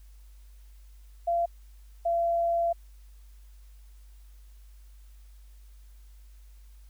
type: tone pair in turn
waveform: sine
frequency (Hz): 685 / 680.7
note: F5 / F5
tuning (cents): -34 / -45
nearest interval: unison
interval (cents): 11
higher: first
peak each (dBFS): -23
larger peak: neither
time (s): 1.27-1.46 / 2.05-2.73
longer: second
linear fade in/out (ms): 10
effects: added 50 Hz sine -48 dBFS peak until 6.89 s + white hiss -66 dBFS RMS until 6.89 s